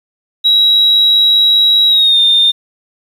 sine tone with pitch glide, 3865 to 3627 Hz, B7 to A#7, -38 to -48 cents, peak -5 dBFS, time 0.44-2.52 s, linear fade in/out 20 ms, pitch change -110 cents, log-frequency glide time 1.88-2.19 s, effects tanh soft clip ceiling -2 dBFS + 7-bit

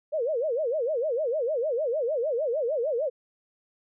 sine tone with vibrato, 540 Hz, C#5, 45 cents flat, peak -24 dBFS, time 0.12-3.1 s, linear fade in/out 20 ms, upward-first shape sine, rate 6.6 Hz, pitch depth 290 cents each way, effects none

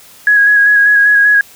sine tone with vibrato, 1661.2 Hz, G#6, in tune, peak -5 dBFS, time 0.27-1.41 s, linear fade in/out 2 ms, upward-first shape square, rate 5.1 Hz, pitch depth 18 cents each way, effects white hiss -40 dBFS RMS until 1.55 s

